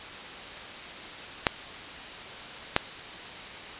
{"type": "clicks", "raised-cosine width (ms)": 0.3, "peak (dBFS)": -3, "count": 2, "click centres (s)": [1.468, 2.764], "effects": ["white hiss -40 dBFS RMS until 3.79 s", "resampled to 8000 Hz"]}